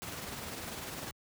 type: noise with tremolo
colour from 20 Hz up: pink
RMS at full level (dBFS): -39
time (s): 0.02-1.11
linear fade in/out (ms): 0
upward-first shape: triangle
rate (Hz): 20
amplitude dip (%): 45
effects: high-pass 80 Hz 12 dB/octave